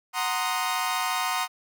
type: chord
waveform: sawtooth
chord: C half-diminished seventh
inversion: second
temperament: equal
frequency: 740 / 932.3 / 1046.5 / 1244.5 Hz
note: Gb5 / Bb5 / C6 / Eb6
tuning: 0 / 0 / 0 / 0 cents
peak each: -27 dBFS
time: 0.13-1.48 s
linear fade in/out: 50 ms
effects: none